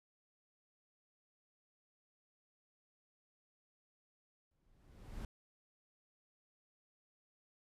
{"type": "noise with exponential growth", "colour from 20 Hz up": "brown", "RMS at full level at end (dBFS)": -42, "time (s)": [4.51, 5.25], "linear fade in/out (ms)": 2, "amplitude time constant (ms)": 160, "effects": ["resampled to 32000 Hz"]}